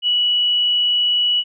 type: tone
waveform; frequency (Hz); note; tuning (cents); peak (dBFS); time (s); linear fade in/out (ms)
sine; 2939; F#7; -12; -14; 0.02-1.44; 50
effects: none